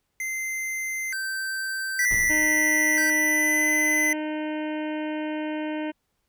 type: tone with vibrato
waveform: square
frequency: 1797 Hz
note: A6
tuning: 36 cents sharp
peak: -28 dBFS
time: 0.2-3.1 s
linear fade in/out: 2 ms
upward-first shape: square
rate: 0.54 Hz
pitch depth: 250 cents each way
type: tone with pitch glide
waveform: square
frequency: 1963 to 2021 Hz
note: B6 to B6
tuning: -11 to +39 cents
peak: -21 dBFS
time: 1.99-4.13 s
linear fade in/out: 2 ms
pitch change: +50 cents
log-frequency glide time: 3.03-3.69 s
type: noise with exponential decay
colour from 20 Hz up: brown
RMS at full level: -30 dBFS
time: 2.11-2.9 s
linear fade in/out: 0 ms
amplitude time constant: 170 ms
type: harmonic tone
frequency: 306.7 Hz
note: D#4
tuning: 25 cents flat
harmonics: 1 / 2 / 3 / 5 / 6 / 7 / 8 / 9 / 10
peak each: -28 / -34 / -38 / -42 / -44 / -45 / -46 / -47 / -48 dBFS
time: 2.29-5.92 s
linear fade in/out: 20 ms
effects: pink hiss -75 dBFS RMS until 6.28 s